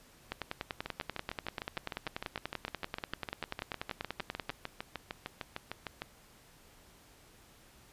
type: two click trains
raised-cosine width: 0.3 ms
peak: -21 / -19 dBFS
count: 35 / 44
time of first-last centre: 0.86-6.019 / 0.32-4.495 s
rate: 6.59 / 10.3 Hz
effects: pink hiss -60 dBFS RMS until 7.92 s + resampled to 32000 Hz